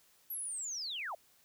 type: linear sweep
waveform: sine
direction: down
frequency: 11860 to 554.4 Hz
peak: -37 dBFS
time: 0.3-1.15 s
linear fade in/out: 5 ms
effects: white hiss -67 dBFS RMS until 1.44 s